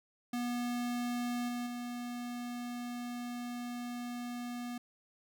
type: tone with level steps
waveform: square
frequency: 242.5 Hz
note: B3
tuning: 31 cents flat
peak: -34 / -36 / -39 dBFS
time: 0.33-4.78 s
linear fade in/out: 5 ms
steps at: 1.48 / 1.66 s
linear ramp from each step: 10 ms
effects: none